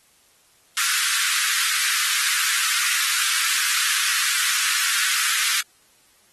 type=high-pass noise; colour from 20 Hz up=pink; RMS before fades=-22 dBFS; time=0.77-5.61 s; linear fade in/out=5 ms; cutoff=1300 Hz; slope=48 dB/octave; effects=white hiss -58 dBFS RMS until 6.32 s + AAC 32 kbps